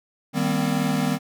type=chord; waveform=square; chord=C minor seventh; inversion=first; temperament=equal with one note detuned; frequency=155.56 / 196 / 238.9 / 261.6 Hz; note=Eb3 / G3 / Bb3 / C4; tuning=0 / 0 / +43 / 0 cents; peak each=-27 dBFS; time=0.33-1.19 s; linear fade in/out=50 ms; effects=none